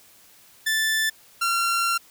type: tone pair in turn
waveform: sawtooth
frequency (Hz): 1760 / 1370.9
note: A6 / F6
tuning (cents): 0 / -33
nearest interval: major third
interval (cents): 433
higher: first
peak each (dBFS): -17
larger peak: neither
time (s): 0.66-1.1 / 1.41-1.98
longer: second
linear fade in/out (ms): 10
effects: white hiss -53 dBFS RMS until 2.1 s